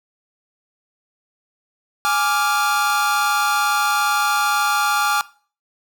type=chord; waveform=45% pulse; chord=D diminished; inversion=second; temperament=equal; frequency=830.6 / 1174.7 / 1396.9 Hz; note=Ab5 / D6 / F6; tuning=0 / 0 / 0 cents; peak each=-21 dBFS; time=2.05-5.21 s; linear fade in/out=0 ms; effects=noise-tail reverb RT60 0.4 s tail -19 dB re dry